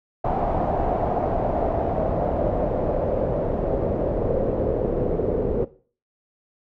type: noise with low-pass filter sweep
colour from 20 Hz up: pink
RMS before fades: -23 dBFS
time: 0.24-5.65 s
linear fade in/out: 10 ms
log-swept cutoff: 750 to 460 Hz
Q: 3.8
effects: noise-tail reverb RT60 0.4 s tail -17 dB re dry